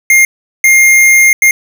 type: tone bursts at uneven times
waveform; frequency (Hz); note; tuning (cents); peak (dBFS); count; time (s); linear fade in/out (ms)
square; 2121; C7; +23; -4; 3; 0.1-0.25 / 0.64-1.33 / 1.42-1.51; 2
effects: 7-bit